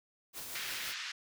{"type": "noise with tremolo", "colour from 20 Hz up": "white", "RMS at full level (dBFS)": -42, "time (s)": [0.33, 0.95], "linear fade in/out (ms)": 50, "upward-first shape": "triangle", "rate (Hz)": 5.8, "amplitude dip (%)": 35}
{"type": "band-pass noise", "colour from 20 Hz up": "pink", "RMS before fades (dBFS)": -41, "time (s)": [0.55, 1.12], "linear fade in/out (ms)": 5, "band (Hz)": [1500, 5600], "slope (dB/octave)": 24}
{"effects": []}